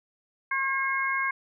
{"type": "harmonic tone", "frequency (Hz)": 539, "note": "C#5", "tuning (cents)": -49, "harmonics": [2, 3, 4], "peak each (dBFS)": [-29, -29, -29], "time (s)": [0.51, 1.31], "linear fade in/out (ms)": 5, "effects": []}